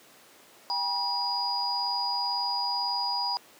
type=tone cluster; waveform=sine; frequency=800 / 964 / 4899 Hz; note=G5 / B5 / D#8; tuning=+35 / -42 / -28 cents; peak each=-33 / -31 / -29 dBFS; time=0.7-3.37 s; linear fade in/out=0 ms; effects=pink hiss -54 dBFS RMS until 3.59 s + high-pass 300 Hz 12 dB/octave